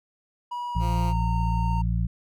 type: tone with pitch glide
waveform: triangle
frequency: 969 to 920.4 Hz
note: B5 to A#5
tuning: -33 to -22 cents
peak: -27 dBFS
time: 0.51-1.82 s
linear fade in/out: 10 ms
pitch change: -89 cents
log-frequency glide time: 0.69-1.18 s
type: harmonic tone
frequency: 57 Hz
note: A#1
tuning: 38 cents flat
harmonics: 1 / 2 / 3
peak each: -24 / -27 / -29 dBFS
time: 0.75-2.07 s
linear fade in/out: 10 ms
type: tone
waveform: 10% pulse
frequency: 173.9 Hz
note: F3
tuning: 7 cents flat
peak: -26 dBFS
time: 0.79-1.14 s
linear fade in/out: 50 ms
effects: none